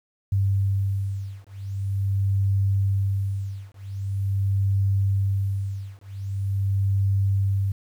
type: beating tone pair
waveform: sine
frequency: 98 / 98.44 Hz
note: G2 / G2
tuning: 0 / +8 cents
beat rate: 0.44 Hz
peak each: -24 dBFS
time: 0.32-7.72 s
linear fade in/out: 5 ms
effects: 9-bit